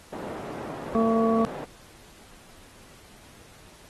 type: band-pass noise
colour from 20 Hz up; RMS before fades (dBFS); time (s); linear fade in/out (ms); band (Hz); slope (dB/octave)
white; -37; 0.12-1.65; 10; 150 to 640; 12
type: harmonic tone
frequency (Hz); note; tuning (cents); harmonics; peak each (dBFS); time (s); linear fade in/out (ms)
225.9; A3; +46; 1 / 2 / 3 / 5; -22 / -25 / -27 / -29; 0.95-1.45; 0
effects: pink hiss -52 dBFS RMS until 3.89 s + AAC 32 kbps